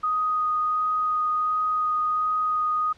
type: tone with vibrato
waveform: sine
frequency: 1244.5 Hz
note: D#6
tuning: in tune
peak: -21 dBFS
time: 0.03-2.93 s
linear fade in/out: 10 ms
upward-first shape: sine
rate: 1.4 Hz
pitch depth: 8 cents each way
effects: pink hiss -55 dBFS RMS until 2.97 s + low-pass 5000 Hz 12 dB/octave